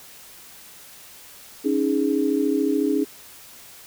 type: chord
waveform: sine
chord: C# suspended second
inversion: none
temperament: equal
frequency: 277.2 / 311.1 / 415.3 Hz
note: C#4 / D#4 / G#4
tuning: 0 / 0 / 0 cents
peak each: -22 / -23 / -24 dBFS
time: 1.64-3.05 s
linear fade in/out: 20 ms
effects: white hiss -45 dBFS RMS until 3.86 s